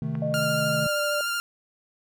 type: chord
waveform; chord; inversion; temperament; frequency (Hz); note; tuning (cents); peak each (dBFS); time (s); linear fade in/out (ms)
triangle; A diminished; first; equal; 130.81 / 155.56 / 220; C3 / Eb3 / A3; 0 / 0 / 0; -30 / -27 / -30; 0.02-0.87; 2
type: click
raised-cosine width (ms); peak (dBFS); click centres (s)
0.5; -25; 0.153
type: tone with pitch glide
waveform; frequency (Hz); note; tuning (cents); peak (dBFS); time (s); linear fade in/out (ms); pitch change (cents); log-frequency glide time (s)
sine; 612 to 590.8; D#5 to D5; -29 to +10; -26; 0.22-1.21; 2; -61; 0.7-0.99
type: tone with vibrato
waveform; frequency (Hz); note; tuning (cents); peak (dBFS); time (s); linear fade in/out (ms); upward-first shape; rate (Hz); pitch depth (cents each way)
sawtooth; 1396.9; F6; 0; -22; 0.34-1.4; 0; sine; 13; 16
effects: none